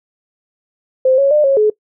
sine tone with pitch steps, 520 / 553 / 600 / 546 / 426 Hz, C5 / C#5 / D5 / C#5 / G#4, -11 / -4 / +37 / -26 / +44 cents, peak -8 dBFS, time 1.05-1.7 s, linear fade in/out 5 ms, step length 130 ms, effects noise-tail reverb RT60 0.1 s tail -21 dB re dry

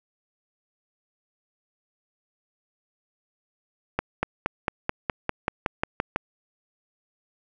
accelerating click train, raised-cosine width 0.5 ms, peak -8 dBFS, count 12, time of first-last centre 3.99-6.161 s, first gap 240 ms, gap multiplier 0.96, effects none

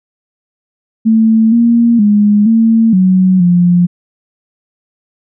sine tone with pitch steps, 222.5 / 234.2 / 207.3 / 225.7 / 186.1 / 176 Hz, A3 / A#3 / G#3 / A3 / F#3 / F3, +20 / +8 / -3 / +44 / +10 / +14 cents, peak -5 dBFS, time 1.05-3.87 s, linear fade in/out 20 ms, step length 470 ms, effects none

